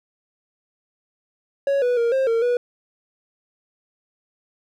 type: tone with pitch steps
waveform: triangle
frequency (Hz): 556 / 491.1 / 468 / 531 / 457.9 / 486.7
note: C#5 / B4 / A#4 / C5 / A#4 / B4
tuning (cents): +5 / -10 / +7 / +25 / -31 / -25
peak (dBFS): -15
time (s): 1.67-2.57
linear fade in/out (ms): 2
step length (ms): 150
effects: none